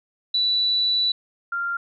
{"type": "tone pair in turn", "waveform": "sine", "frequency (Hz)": [3956, 1390.6], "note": ["B7", "F6"], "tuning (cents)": [2, -8], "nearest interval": "octave + tritone", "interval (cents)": 1810, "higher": "first", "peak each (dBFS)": [-18, -23], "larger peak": "first", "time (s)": [[0.34, 1.12], [1.52, 1.77]], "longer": "first", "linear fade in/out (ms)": 5, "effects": []}